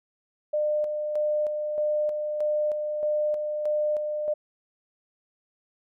sine tone with tremolo, 602 Hz, D5, 43 cents sharp, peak -22 dBFS, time 0.53-4.34 s, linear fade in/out 10 ms, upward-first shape square, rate 1.6 Hz, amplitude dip 40%, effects none

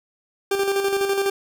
40% pulse tone with tremolo, 394.8 Hz, G4, 12 cents sharp, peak -17 dBFS, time 0.51-1.3 s, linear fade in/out 5 ms, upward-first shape square, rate 12 Hz, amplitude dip 45%, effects none

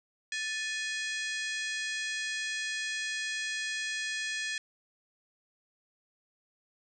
harmonic tone with a mistuned harmonic, 830.6 Hz, G#5, in tune, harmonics 2 / 3 / 4 / 5 / 6 / 7 / 8 / 9 / 10, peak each -35 / -39 / -41 / -43 / -45 / -46 / -47 / -48 / -49 dBFS, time 0.32-4.58 s, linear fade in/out 2 ms, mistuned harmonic 2, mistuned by +100 cents, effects none

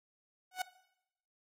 sawtooth tone with exponential growth, 740 Hz, F#5, in tune, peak -26 dBFS, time 0.51-0.62 s, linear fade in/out 5 ms, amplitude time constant 23 ms, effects noise-tail reverb RT60 0.8 s tail -17 dB re dry + AAC 48 kbps

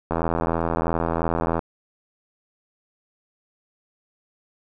click train, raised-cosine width 1 ms, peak -9 dBFS, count 124, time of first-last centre 0.11-1.592 s, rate 83 Hz, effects none

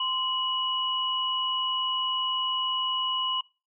sine tone pair together, 1035.9 / 2930 Hz, C6 / F#7, -18 / -18 cents, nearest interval octave + tritone, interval 1800 cents, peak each -30 / -27 dBFS, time 0-3.41 s, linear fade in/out 5 ms, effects noise-tail reverb RT60 0.3 s tail -22 dB re dry

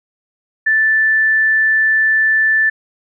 sine tone, 1760 Hz, A6, in tune, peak -10 dBFS, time 0.66-2.7 s, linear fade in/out 10 ms, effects none

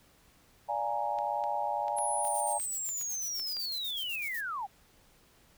sine chord, Bb dominant seventh, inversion first, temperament equal, 587.3 / 698.5 / 830.6 / 932.3 Hz, D5 / F5 / Ab5 / Bb5, 0 / 0 / 0 / 0 cents, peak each -37 / -37 / -32 / -36 dBFS, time 0.68-2.59 s, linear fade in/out 20 ms
clicks, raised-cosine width 0.2 ms, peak -30 dBFS, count 10, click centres 1.187 / 1.439 / 1.882 / 1.986 / 2.25 / 2.599 / 2.89 / 3.013 / 3.397 / 3.568 s
sine linear sweep, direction down, 10670 to 733 Hz, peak -33 dBFS, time 1.96-4.67 s, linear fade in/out 20 ms
violet noise with tremolo, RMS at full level -42 dBFS, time 2.22-4.43 s, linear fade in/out 50 ms, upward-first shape square, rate 8 Hz, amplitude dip 65%
effects pink hiss -63 dBFS RMS until 5.57 s

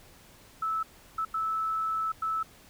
sine tone bursts at uneven times, 1309 Hz, E6, 13 cents flat, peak -27 dBFS, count 4, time 0.62-0.83 / 1.18-1.25 / 1.34-2.12 / 2.22-2.43 s, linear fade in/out 5 ms, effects pink hiss -55 dBFS RMS until 2.69 s

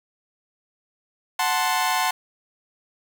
sawtooth chord, F# diminished, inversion none, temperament equal, 740 / 880 / 1046.5 Hz, F#5 / A5 / C6, 0 / 0 / 0 cents, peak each -21 dBFS, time 1.39-2.11 s, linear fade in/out 5 ms, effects 7-bit

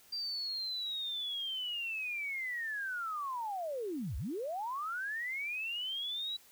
sine linear two-way sweep, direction down then up, 4736 to 53 to 3938 Hz, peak -35 dBFS, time 0.12-6.37 s, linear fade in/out 10 ms, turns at 4.17 s, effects white hiss -61 dBFS RMS until 6.51 s

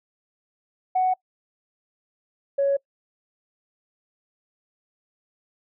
sine tone pair in turn, 743 / 556.6 Hz, F#5 / C#5, +7 / +7 cents, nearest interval perfect fourth, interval 500 cents, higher first, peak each -17 dBFS, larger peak neither, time 0.95-1.14 / 2.58-2.77 s, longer neither, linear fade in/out 10 ms, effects noise-tail reverb RT60 0.1 s tail -24 dB re dry + tanh soft clip ceiling -14 dBFS

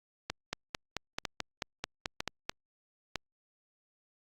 two click trains, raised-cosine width 0.2 ms, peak -15 / -15 dBFS, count 4 / 10, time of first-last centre 0.3-3.157 / 0.53-2.495 s, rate 1.05 / 4.58 Hz, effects Opus 48 kbps

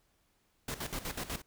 pink noise with tremolo, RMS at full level -37 dBFS, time 0.68-1.42 s, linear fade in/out 5 ms, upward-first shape square, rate 8.1 Hz, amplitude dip 75%, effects pink hiss -73 dBFS RMS until 1.46 s

